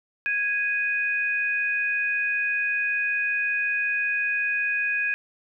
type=tone pair together; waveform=sine; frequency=1654.3 / 2489 Hz; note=G#6 / D#7; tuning=-7 / 0 cents; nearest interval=perfect fifth; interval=707 cents; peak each=-25 dBFS; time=0.26-5.14 s; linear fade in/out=0 ms; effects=none